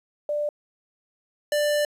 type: tone pair in turn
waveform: sine / square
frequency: 591 / 591 Hz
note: D5 / D5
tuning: +11 / +11 cents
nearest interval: unison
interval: 0 cents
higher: neither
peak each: -23 / -21 dBFS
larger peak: second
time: 0.29-0.49 / 1.52-1.85 s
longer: second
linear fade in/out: 2 ms
effects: resampled to 32000 Hz + 10-bit